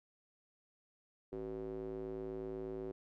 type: tone with band-pass filter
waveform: square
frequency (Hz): 54.1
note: A1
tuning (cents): -29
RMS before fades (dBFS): -43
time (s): 1.32-2.92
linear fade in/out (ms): 10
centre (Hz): 390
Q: 4
effects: none

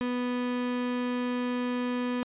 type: tone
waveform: 35% pulse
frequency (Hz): 246.9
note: B3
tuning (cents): 0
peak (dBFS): -26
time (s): 0.01-2.23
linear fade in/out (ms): 0
effects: resampled to 8000 Hz

